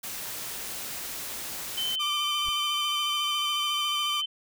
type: noise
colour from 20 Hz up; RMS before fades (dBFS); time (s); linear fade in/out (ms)
white; -36; 0.03-1.96; 10
type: tone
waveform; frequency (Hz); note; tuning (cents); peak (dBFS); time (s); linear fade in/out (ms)
sine; 3072; G7; -36; -27; 1.77-4.26; 10
type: tone with vibrato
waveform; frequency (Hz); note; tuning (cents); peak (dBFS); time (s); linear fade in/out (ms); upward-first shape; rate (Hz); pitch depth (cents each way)
sawtooth; 1184; D6; +14; -26; 1.99-4.22; 20; square; 14; 19
type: noise with exponential growth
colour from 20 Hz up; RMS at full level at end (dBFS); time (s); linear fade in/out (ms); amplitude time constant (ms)
brown; -37; 2.39-2.49; 2; 21
effects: none